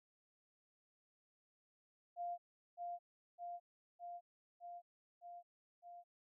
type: tone with echo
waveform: sine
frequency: 698.5 Hz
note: F5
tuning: in tune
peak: -40 dBFS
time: 2.16-2.38 s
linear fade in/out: 50 ms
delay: 610 ms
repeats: 6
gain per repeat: -2 dB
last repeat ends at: 6.04 s
effects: none